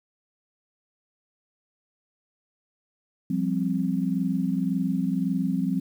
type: chord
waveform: sine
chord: F suspended second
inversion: none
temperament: just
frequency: 174.61 / 196.44 / 261.9 Hz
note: F3 / G3 / C4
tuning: 0 / +4 / +2 cents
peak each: -27 dBFS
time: 3.3-5.8 s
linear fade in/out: 5 ms
effects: 9-bit